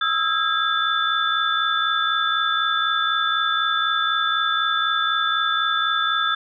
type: tone cluster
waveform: sine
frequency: 1286 / 1350 / 1636 / 3520 Hz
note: E6 / E6 / G#6 / A7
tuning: -43 / +41 / -26 / 0 cents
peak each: -24 dBFS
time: 0.01-6.35 s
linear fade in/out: 5 ms
effects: none